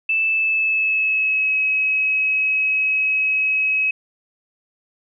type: tone with pitch glide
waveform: sine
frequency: 2637 to 2557 Hz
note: E7 to D#7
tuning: 0 to +47 cents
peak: -16 dBFS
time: 0.09-3.91 s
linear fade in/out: 5 ms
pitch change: -53 cents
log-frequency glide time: 0.24-1.57 s
effects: none